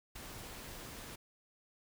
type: noise with ADSR envelope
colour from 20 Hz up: pink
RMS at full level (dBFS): -45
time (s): 0.15-1.16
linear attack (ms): 11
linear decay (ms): 6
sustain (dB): -3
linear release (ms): 10
effects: none